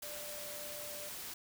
sine tone in noise, 591 Hz, D5, 11 cents sharp, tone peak -48 dBFS, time 0.03-1.09 s, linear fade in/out 5 ms, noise white, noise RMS -45 dBFS, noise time 0.02-1.34 s, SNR -6 dB, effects none

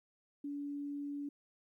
sine tone, 286.4 Hz, D4, 43 cents flat, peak -38 dBFS, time 0.44-1.29 s, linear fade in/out 5 ms, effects 13-bit

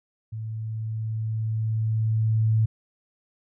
sine tone with level ramp, 110.4 Hz, A2, 6 cents sharp, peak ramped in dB -30 to -17 dBFS, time 0.32-2.66 s, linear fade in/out 10 ms, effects none

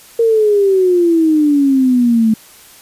sine exponential sweep, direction down, 465.4 to 217.2 Hz, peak -8 dBFS, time 0.19-2.34 s, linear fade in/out 5 ms, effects white hiss -41 dBFS RMS until 2.81 s + resampled to 32000 Hz

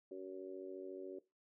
harmonic tone, 94.1 Hz, F#2, 30 cents sharp, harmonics 3 / 4 / 5 / 6, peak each -52 / -46 / -55 / -53 dBFS, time 0.11-1.19 s, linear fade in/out 5 ms, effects noise-tail reverb RT60 0.2 s tail -17 dB re dry

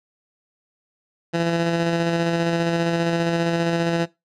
15% pulse tone with tremolo, 168.3 Hz, E3, 36 cents sharp, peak -12 dBFS, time 1.33-4.06 s, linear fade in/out 20 ms, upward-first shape square, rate 15 Hz, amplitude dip 25%, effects noise-tail reverb RT60 0.2 s tail -19 dB re dry + low-pass 5000 Hz 12 dB/octave

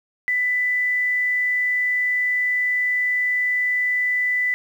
sine tone with quantisation, 1990 Hz, B6, 13 cents sharp, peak -18 dBFS, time 0.28-4.54 s, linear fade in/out 0 ms, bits 8, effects none

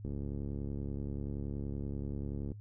click train, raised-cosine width 3 ms, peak -27 dBFS, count 175, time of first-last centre 0.05-2.518 s, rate 70.5 Hz, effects noise-tail reverb RT60 0.1 s tail -17 dB re dry + added 104 Hz sine -45 dBFS peak until 2.6 s

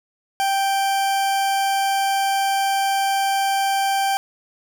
40% pulse tone, 784 Hz, G5, in tune, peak -17 dBFS, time 0.4-4.17 s, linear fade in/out 0 ms, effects none

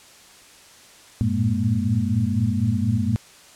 sine tone cluster, 95.9 / 111.4 / 115.5 / 207.3 / 236.3 Hz, G2 / A2 / A#2 / G#3 / A#3, -37 / +22 / -16 / -3 / +24 cents, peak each -25 dBFS, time 1.21-3.16 s, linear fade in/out 0 ms, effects white hiss -48 dBFS RMS until 3.55 s + low-pass 9000 Hz 12 dB/octave

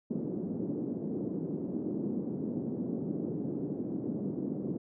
white band-pass noise, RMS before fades -35 dBFS, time 0.1-4.78 s, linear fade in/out 10 ms, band 160 to 340 Hz, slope 24 dB/octave, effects none

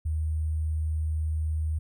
sine tone with sample-and-hold, 78.1 Hz, D#2, 7 cents sharp, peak -25 dBFS, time 0.05-1.79 s, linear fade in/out 10 ms, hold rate 8820 Hz, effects none

